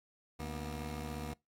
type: tone pair together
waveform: 15% pulse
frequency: 74.55 / 240 Hz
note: D2 / B3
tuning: +27 / -49 cents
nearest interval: octave + minor sixth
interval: 2024 cents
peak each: -34 / -38 dBFS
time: 0.39-1.34 s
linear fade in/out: 10 ms
effects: noise-tail reverb RT60 0.2 s tail -24 dB re dry + AAC 64 kbps